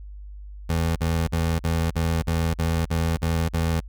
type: tone bursts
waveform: 25% pulse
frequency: 82.41 Hz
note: E2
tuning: in tune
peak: -17 dBFS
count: 10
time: 0.69-3.804 s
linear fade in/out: 10 ms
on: 270 ms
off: 46 ms
effects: added 50 Hz sine -36 dBFS peak until 3.88 s